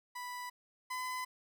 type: tone pair in turn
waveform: 30% pulse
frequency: 987.8 / 1011.5 Hz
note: B5 / B5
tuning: 0 / +41 cents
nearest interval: unison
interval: 41 cents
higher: second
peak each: -38 / -34 dBFS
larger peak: second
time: 0.15-0.5 / 0.9-1.25 s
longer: neither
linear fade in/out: 10 ms
effects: none